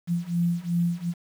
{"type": "beating tone pair", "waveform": "sine", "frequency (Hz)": [170.7, 173.4], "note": ["F3", "F3"], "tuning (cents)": [-39, -12], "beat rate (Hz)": 2.7, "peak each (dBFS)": [-26, -25], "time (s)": [0.07, 1.14], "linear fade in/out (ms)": 50, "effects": ["8-bit"]}